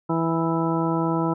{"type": "harmonic tone", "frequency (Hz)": 164.5, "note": "E3", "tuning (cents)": -3, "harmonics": [1, 2, 3, 4, 5, 6, 8], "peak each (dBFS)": [-25, -24, -31, -32, -32, -29, -32], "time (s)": [0.09, 1.34], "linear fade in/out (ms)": 10, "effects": []}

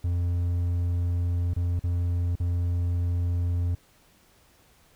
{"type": "tone with dropouts", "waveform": "triangle", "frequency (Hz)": 87.31, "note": "F2", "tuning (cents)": 0, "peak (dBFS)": -21, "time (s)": [0.04, 3.75], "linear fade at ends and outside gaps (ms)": 5, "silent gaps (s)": [[1.537, 1.563], [1.795, 1.838], [2.356, 2.4]], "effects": ["pink hiss -60 dBFS RMS until 4.95 s"]}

